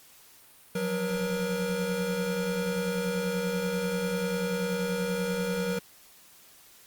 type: tone cluster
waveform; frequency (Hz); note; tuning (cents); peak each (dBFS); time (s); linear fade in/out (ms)
square; 174.6 / 184.9 / 476.8; F3 / F#3 / A#4; 0 / -1 / +39; -38 / -32 / -31; 0.75-5.79; 5
effects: white hiss -55 dBFS RMS until 6.86 s + Opus 48 kbps